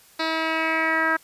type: tone with low-pass filter sweep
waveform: 10% pulse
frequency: 321.7 Hz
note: E4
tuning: 42 cents flat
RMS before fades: -23 dBFS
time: 0.19-1.17 s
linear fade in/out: 10 ms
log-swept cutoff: 3900 to 1600 Hz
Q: 3.9
effects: white hiss -53 dBFS RMS until 1.23 s + resampled to 32000 Hz